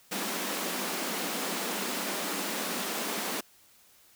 pink high-pass noise, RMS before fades -33 dBFS, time 0.11-3.41 s, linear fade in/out 10 ms, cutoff 180 Hz, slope 96 dB/octave, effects white hiss -60 dBFS RMS until 4.15 s

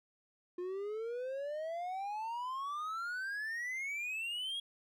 triangle exponential sweep, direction up, 351.8 to 3322 Hz, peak -35 dBFS, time 0.58-4.6 s, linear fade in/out 5 ms, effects none

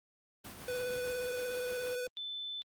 pink noise with tremolo, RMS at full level -46 dBFS, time 0.44-1.96 s, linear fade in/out 10 ms, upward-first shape sine, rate 6.5 Hz, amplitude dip 35%
square tone with vibrato, 496.7 Hz, B4, 10 cents sharp, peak -35 dBFS, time 0.68-2.07 s, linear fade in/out 2 ms, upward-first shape triangle, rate 17 Hz, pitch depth 24 cents each way
sine tone, 3520 Hz, A7, in tune, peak -38 dBFS, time 2.17-2.62 s, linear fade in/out 0 ms
effects high-pass 60 Hz 12 dB/octave + Opus 32 kbps

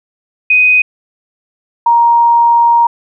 sine tone pair in turn, 2500 / 938.3 Hz, D#7 / A#5, +8 / +11 cents, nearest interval octave + perfect fourth, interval 1697 cents, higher first, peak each -5 dBFS, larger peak neither, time 0.5-0.82 / 1.86-2.87 s, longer second, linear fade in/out 5 ms, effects none

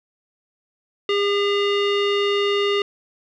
square tone with low-pass filter, 404.6 Hz, G#4, 45 cents flat, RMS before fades -20 dBFS, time 1.09-2.82 s, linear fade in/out 2 ms, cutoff 3200 Hz, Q 3.3, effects none

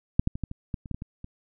clicks, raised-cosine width 5 ms, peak -6 / -11 / -21 / -17 / -23 / -17 / -28 / -18 / -21 / -23 / -26 dBFS, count 11, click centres 0.195 / 0.274 / 0.355 / 0.437 / 0.514 / 0.742 / 0.858 / 0.913 / 0.945 / 1.021 / 1.244 s, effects none

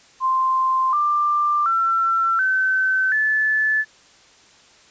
sine tone with pitch steps, 1045 / 1186.6 / 1347.4 / 1530 / 1737.3 Hz, C6 / D6 / E6 / G6 / A6, -2 / +18 / +38 / -42 / -22 cents, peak -16 dBFS, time 0.2-3.85 s, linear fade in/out 50 ms, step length 730 ms, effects white hiss -51 dBFS RMS until 4.9 s + resampled to 16000 Hz

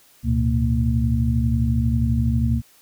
sine tone cluster, 71.6 / 109.6 / 121.8 / 230 Hz, D2 / A2 / B2 / A#3, -43 / -6 / -24 / -23 cents, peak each -21 / -27 / -21 / -23 dBFS, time 0.23-2.62 s, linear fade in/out 50 ms, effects white hiss -54 dBFS RMS until 2.81 s

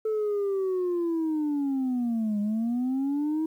sine linear two-way sweep, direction down then up, 440 to 203.7 to 320.4 Hz, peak -22 dBFS, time 0.05-3.46 s, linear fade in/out 5 ms, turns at 2.4 s, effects tanh soft clip ceiling -23 dBFS + 10-bit

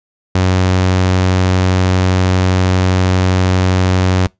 sawtooth tone, 92.5 Hz, F#2, in tune, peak -6 dBFS, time 0.35-4.27 s, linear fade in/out 5 ms, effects noise-tail reverb RT60 0.2 s tail -25 dB re dry + resampled to 16000 Hz

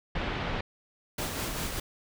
pink low-pass noise, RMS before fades -32 dBFS, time 0.15-0.61 s, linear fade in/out 5 ms, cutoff 3500 Hz, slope 24 dB/octave
pink noise with tremolo, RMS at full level -32 dBFS, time 1.18-1.8 s, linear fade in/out 5 ms, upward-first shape sine, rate 5.1 Hz, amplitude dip 35%
effects none

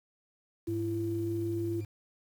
sine tone with pitch glide, 336.2 to 339.1 Hz, E4 to E4, +34 to +49 cents, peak -31 dBFS, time 0.67-1.81 s, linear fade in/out 10 ms, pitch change +15 cents, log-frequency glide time 0.84-1.59 s
triangle tone, 103.83 Hz, G#2, in tune, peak -33 dBFS, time 0.68-1.85 s, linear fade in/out 5 ms
effects 9-bit

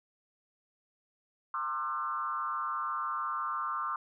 sine tone with frequency modulation, 1203 Hz, D6, 41 cents sharp, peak -31 dBFS, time 1.54-3.96 s, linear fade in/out 2 ms, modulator 140 Hz, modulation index 1.3, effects none

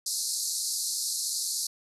pink band-pass noise, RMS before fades -31 dBFS, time 0.06-1.67 s, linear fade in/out 5 ms, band 4100 to 12000 Hz, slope 96 dB/octave, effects none

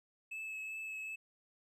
triangle tone with vibrato, 2601 Hz, E7, 24 cents flat, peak -39 dBFS, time 0.31-1.16 s, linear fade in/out 10 ms, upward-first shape triangle, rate 2.6 Hz, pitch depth 16 cents each way, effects none

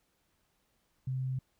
sine tone, 130.3 Hz, C3, 7 cents flat, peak -31 dBFS, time 1.07-1.39 s, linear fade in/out 5 ms, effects pink hiss -75 dBFS RMS until 1.59 s

